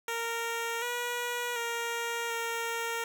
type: tone with pitch steps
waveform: 10% pulse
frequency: 463 / 483.5 / 467.3 / 462.4 Hz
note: A#4 / B4 / A#4 / A#4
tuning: -12 / -37 / +4 / -14 cents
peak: -23 dBFS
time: 0.08-3.04 s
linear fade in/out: 2 ms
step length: 740 ms
effects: none